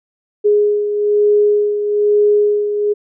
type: beating tone pair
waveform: sine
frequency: 415.3 / 416.4 Hz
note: G#4 / G#4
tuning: 0 / +5 cents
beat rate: 1.1 Hz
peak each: -11 / -19 dBFS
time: 0.44-2.94 s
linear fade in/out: 20 ms
effects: none